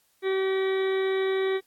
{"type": "harmonic tone", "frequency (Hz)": 382.9, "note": "G4", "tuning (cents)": -41, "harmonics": [1, 2, 3, 4, 5, 6, 8, 9, 10], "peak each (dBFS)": [-23, -40, -39, -42, -36, -40, -52, -46, -42], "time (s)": [0.22, 1.61], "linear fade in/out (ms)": 50, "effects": ["white hiss -67 dBFS RMS until 1.66 s", "AAC 64 kbps"]}